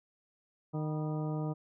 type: harmonic tone with a mistuned harmonic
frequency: 153.6 Hz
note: D#3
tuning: 22 cents flat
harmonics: 1 / 2 / 3 / 4 / 5 / 6 / 8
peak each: -33 / -39 / -43 / -45 / -47 / -49 / -51 dBFS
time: 0.73-1.54 s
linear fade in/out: 20 ms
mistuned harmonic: 6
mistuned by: +86 cents
effects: none